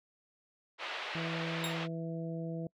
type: band-pass noise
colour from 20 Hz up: white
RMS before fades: -40 dBFS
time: 0.78-1.88 s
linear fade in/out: 50 ms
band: 440 to 3300 Hz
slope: 24 dB/octave
type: harmonic tone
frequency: 164.81 Hz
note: E3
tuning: in tune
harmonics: 1 / 2 / 3 / 4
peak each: -37 / -43 / -44 / -46 dBFS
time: 1.15-2.67 s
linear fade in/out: 2 ms
type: tone with exponential decay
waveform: sawtooth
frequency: 3729 Hz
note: A#7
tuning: in tune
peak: -30 dBFS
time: 1.64-1.8 s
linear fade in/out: 1 ms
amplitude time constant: 34 ms
effects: noise-tail reverb RT60 0.1 s tail -26 dB re dry